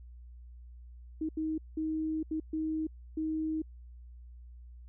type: tone bursts at uneven times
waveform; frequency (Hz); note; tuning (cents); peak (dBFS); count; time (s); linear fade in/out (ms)
sine; 314.5; D#4; +19; -30; 6; 1.21-1.29 / 1.37-1.58 / 1.77-2.23 / 2.31-2.4 / 2.53-2.87 / 3.17-3.62; 5
effects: added 60 Hz sine -47 dBFS peak until 4.88 s